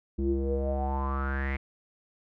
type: tone with low-pass filter sweep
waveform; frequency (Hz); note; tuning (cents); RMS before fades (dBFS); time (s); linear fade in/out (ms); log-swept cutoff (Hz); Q
square; 67.9; C#2; -35; -29; 0.18-1.57; 10; 290 to 2200; 8.7
effects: none